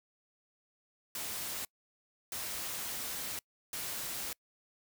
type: noise bursts at uneven times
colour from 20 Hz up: white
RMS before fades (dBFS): -39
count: 3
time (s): 1.15-1.65 / 2.32-3.39 / 3.73-4.33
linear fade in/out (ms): 2
effects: noise-tail reverb RT60 0.1 s tail -26 dB re dry